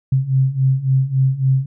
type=beating tone pair; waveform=sine; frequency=130.81 / 134.41 Hz; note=C3 / C3; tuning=0 / +47 cents; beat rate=3.6 Hz; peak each=-18 / -15 dBFS; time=0.12-1.66 s; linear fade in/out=5 ms; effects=none